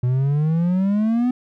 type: exponential sweep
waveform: triangle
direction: up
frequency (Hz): 121.6 to 253.5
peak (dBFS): -14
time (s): 0.03-1.31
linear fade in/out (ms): 5
effects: none